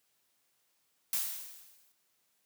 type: noise with exponential decay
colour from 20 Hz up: blue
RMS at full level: -30 dBFS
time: 1.13-1.92 s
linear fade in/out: 1 ms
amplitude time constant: 170 ms
effects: white hiss -75 dBFS RMS until 2.45 s + high-pass 100 Hz 12 dB/octave